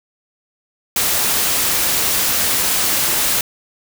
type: noise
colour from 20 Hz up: white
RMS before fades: -17 dBFS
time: 0.96-3.41 s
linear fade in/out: 2 ms
effects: none